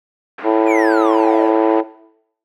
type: band-pass noise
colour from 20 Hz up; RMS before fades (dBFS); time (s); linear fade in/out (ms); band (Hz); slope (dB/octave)
white; -32; 0.38-1.81; 5; 250 to 2000; 24
type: harmonic tone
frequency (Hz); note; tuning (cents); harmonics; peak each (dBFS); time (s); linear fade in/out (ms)
110; A2; 0; 3 / 4 / 5 / 6 / 7 / 8 / 9; -15 / -17 / -19 / -21 / -22 / -23 / -24; 0.43-1.84; 50
type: exponential sweep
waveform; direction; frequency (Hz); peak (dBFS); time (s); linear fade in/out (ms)
triangle; down; 2506 to 493.9; -19; 0.66-1.53; 50
effects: noise-tail reverb RT60 0.7 s tail -17 dB re dry